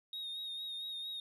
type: tone with vibrato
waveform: sine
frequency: 3729 Hz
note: A#7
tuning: in tune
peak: -37 dBFS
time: 0.13-1.2 s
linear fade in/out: 2 ms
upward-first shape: sine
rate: 4.4 Hz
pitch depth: 34 cents each way
effects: tanh soft clip ceiling -38 dBFS